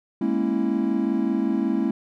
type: chord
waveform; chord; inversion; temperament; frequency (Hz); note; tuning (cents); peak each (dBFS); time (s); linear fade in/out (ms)
triangle; A# half-diminished seventh; third; equal with one note detuned; 207.7 / 233.1 / 272.6 / 329.6; G#3 / A#3 / C#4 / E4; 0 / 0 / -29 / 0; -24; 0.21-1.91; 5
effects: none